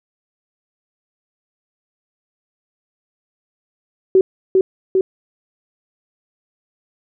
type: tone with echo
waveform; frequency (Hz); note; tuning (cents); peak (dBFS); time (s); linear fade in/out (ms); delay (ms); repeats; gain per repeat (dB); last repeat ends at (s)
sine; 378.5; F#4; +39; -7; 4.15-4.21; 2; 400; 2; -2; 5.01
effects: none